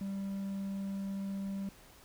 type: tone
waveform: triangle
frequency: 196 Hz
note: G3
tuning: in tune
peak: -33 dBFS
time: 0.01-1.69 s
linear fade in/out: 2 ms
effects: pink hiss -58 dBFS RMS until 2.04 s